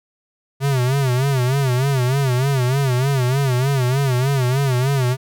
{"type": "tone with vibrato", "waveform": "square", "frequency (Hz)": 131.7, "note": "C3", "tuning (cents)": 12, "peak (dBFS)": -16, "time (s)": [0.6, 5.17], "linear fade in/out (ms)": 50, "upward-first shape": "sine", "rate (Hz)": 3.3, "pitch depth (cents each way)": 120, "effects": []}